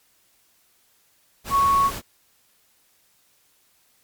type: tone in noise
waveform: sine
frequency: 1108.7 Hz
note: C#6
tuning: in tune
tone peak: -15 dBFS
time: 1.5-1.91 s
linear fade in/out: 50 ms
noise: pink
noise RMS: -32 dBFS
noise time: 1.44-2.02 s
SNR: +14 dB
effects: white hiss -62 dBFS RMS until 4.03 s + MP3 96 kbps